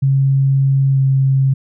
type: tone with pitch glide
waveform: sine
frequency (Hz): 136.1 to 134.61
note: C#3 to C3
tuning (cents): -31 to +50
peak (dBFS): -10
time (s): 0.02-1.54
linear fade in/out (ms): 10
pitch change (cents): -19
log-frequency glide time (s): 0.91-0.99
effects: none